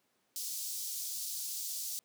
pink high-pass noise, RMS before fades -39 dBFS, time 0.36-1.99 s, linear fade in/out 0 ms, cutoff 4800 Hz, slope 24 dB/octave, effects pink hiss -75 dBFS RMS until 2.04 s + high-pass 200 Hz 12 dB/octave

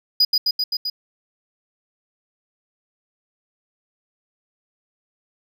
triangle tone with echo, 4934 Hz, D#8, 15 cents flat, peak -11 dBFS, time 0.2-0.25 s, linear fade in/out 5 ms, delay 130 ms, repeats 5, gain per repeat -2 dB, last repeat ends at 0.9 s, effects none

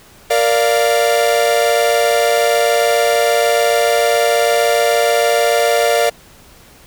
45% pulse chord, Bb major, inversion none, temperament equal with one note detuned, 466.2 / 587.3 / 694 Hz, Bb4 / D5 / F5, 0 / 0 / -11 cents, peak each -16 dBFS, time 0.3-6.1 s, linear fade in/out 10 ms, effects pink hiss -44 dBFS RMS until 6.86 s

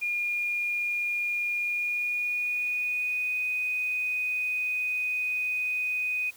sine tone with pitch glide, 2425 to 2493 Hz, D#7 to D#7, -45 to +3 cents, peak -26 dBFS, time 0.01-6.31 s, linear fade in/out 20 ms, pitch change +48 cents, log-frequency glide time 1.6-3.4 s, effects white hiss -53 dBFS RMS until 6.36 s

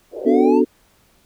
pink band-pass noise, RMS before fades -29 dBFS, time 0.11-0.53 s, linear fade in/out 50 ms, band 370 to 610 Hz, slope 48 dB/octave
triangle exponential sweep, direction up, 639 to 934 Hz, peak -21 dBFS, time 0.25-0.62 s, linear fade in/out 50 ms
sine chord, B minor seventh, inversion none, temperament equal with one note detuned, 249.7 / 293.7 / 370 / 440 Hz, B3 / D4 / F#4 / A4, +19 / 0 / 0 / 0 cents, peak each -17 dBFS, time 0.25-0.65 s, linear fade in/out 20 ms
effects pink hiss -57 dBFS RMS until 1.25 s

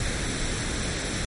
pink noise with comb filter, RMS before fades -28 dBFS, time 0-1.25 s, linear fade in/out 2 ms, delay 0.52 ms, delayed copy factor +0.5, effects MP3 48 kbps

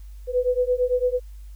sine beating tone pair, 493.9 / 502.8 Hz, B4 / B4, 0 / +31 cents, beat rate 8.9 Hz, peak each -22 dBFS, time 0.27-1.2 s, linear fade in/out 50 ms, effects added 50 Hz sine -37 dBFS peak until 1.55 s + white hiss -61 dBFS RMS until 1.55 s

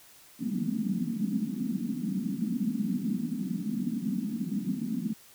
pink band-pass noise, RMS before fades -31 dBFS, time 0.39-5.14 s, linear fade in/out 20 ms, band 190 to 250 Hz, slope 48 dB/octave, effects white hiss -55 dBFS RMS until 5.34 s

